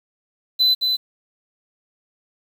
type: tone with echo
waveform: triangle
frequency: 4018 Hz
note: B7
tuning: 29 cents sharp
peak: -12 dBFS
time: 0.59-0.75 s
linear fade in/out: 20 ms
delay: 220 ms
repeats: 1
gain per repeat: -4 dB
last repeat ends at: 0.97 s
effects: 7-bit